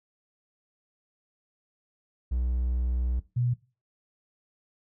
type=tone pair in turn; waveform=triangle / sine; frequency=61.6 / 122.21 Hz; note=B1 / B2; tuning=-4 / -18 cents; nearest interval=octave; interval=1186 cents; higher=second; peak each=-23 dBFS; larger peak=neither; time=2.31-3.2 / 3.36-3.54 s; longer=first; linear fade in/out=10 ms; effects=noise-tail reverb RT60 0.3 s tail -18 dB re dry